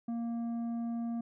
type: tone with tanh clipping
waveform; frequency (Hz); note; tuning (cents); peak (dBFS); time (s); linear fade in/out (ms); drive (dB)
sine; 233.1; A#3; 0; -34; 0.08-1.21; 5; 7
effects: none